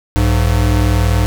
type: tone pair together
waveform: square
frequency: 60.5 / 101.37 Hz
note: B1 / G#2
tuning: -35 / -41 cents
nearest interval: major sixth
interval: 894 cents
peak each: -14 dBFS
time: 0.16-1.26 s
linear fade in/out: 0 ms
effects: none